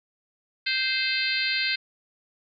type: harmonic tone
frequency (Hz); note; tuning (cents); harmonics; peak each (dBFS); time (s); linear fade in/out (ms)
521; C5; -7; 3 / 4 / 5 / 6 / 7 / 8 / 9; -31 / -29 / -30 / -35 / -34 / -29 / -33; 0.66-1.76; 10
effects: none